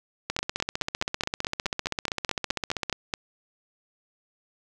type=two click trains; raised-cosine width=0.2 ms; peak=-10 / -9 dBFS; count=41 / 14; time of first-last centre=0.3-2.897 / 0.39-3.138 s; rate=15.4 / 4.73 Hz; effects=none